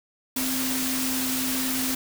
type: tone in noise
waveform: sine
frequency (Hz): 259.5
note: C4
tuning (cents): -14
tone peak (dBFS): -28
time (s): 0.36-1.95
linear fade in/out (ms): 5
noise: white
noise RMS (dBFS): -28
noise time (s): 0.36-1.95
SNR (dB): -3
effects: none